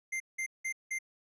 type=tone bursts; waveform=square; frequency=2093 Hz; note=C7; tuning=in tune; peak=-33 dBFS; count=4; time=0.12-0.988 s; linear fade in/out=10 ms; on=82 ms; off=180 ms; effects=low-pass 11000 Hz 12 dB/octave